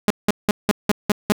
sawtooth tone bursts, 208 Hz, G#3, 3 cents sharp, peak -9 dBFS, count 7, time 0.08-1.321 s, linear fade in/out 0 ms, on 23 ms, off 180 ms, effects none

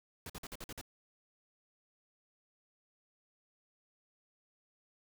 pink noise bursts, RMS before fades -45 dBFS, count 7, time 0.26-0.813 s, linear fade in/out 2 ms, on 37 ms, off 49 ms, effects none

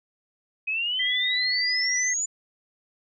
sine exponential sweep, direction up, 2512 to 7070 Hz, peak -24 dBFS, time 0.67-2.26 s, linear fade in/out 10 ms
sine tone with vibrato, 1994 Hz, B6, 16 cents sharp, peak -25 dBFS, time 0.99-2.14 s, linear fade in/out 10 ms, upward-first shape triangle, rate 13 Hz, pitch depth 12 cents each way
effects none

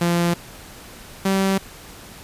sawtooth tone pair in turn, 172.1 / 193.18 Hz, F3 / G3, -25 / -25 cents, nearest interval major second, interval 200 cents, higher second, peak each -13 dBFS, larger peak neither, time 0.01-0.34 / 1.25-1.58 s, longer neither, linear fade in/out 5 ms, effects pink hiss -41 dBFS RMS until 2.23 s + resampled to 32000 Hz

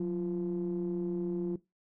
triangle ring-modulated tone, 82.41 Hz, E2, in tune, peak -24 dBFS, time 0-1.56 s, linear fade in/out 5 ms, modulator 264 Hz, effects noise-tail reverb RT60 0.2 s tail -20 dB re dry + tanh soft clip ceiling -24 dBFS

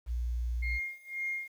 sine tone, 59.5 Hz, A#1, 36 cents sharp, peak -29 dBFS, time 0.06-0.8 s, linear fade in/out 50 ms
sine tone with tremolo, 2129 Hz, C7, 30 cents sharp, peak -30 dBFS, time 0.62-1.48 s, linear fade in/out 10 ms, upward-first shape sine, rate 1.9 Hz, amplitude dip 95%
effects tanh soft clip ceiling -25 dBFS + 10-bit

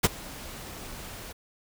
pink noise with ADSR envelope, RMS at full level -17 dBFS, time 0.03-1.33 s, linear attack 17 ms, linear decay 27 ms, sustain -24 dB, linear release 15 ms, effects none

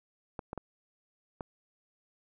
clicks, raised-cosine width 1 ms, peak -23 dBFS, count 4, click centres 0.392 / 0.531 / 0.577 / 1.408 s, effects none

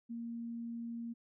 sine tone, 233.1 Hz, A#3, in tune, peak -39 dBFS, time 0.09-1.14 s, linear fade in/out 20 ms, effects none

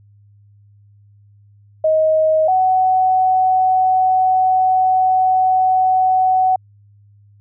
sine tone pair in turn, 629 / 748 Hz, D#5 / F#5, +19 / +19 cents, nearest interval minor third, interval 300 cents, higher second, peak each -11 dBFS, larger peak neither, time 1.84-2.48 / 2.48-6.56 s, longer second, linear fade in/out 5 ms, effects added 102 Hz sine -46 dBFS peak until 7.4 s

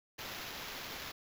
violet noise with sample-and-hold, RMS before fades -44 dBFS, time 0.18-1.12 s, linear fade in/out 10 ms, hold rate 8820 Hz, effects none

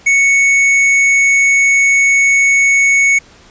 sine tone with hard clipping, 2217 Hz, C#7, in tune, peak -9 dBFS, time 0.06-3.19 s, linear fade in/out 10 ms, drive 9 dB, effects pink hiss -43 dBFS RMS until 3.5 s + resampled to 16000 Hz

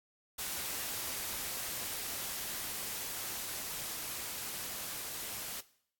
white noise with level ramp, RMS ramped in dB -38 to -41 dBFS, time 0.38-5.61 s, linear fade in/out 10 ms, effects noise-tail reverb RT60 0.6 s tail -18 dB re dry + AAC 64 kbps

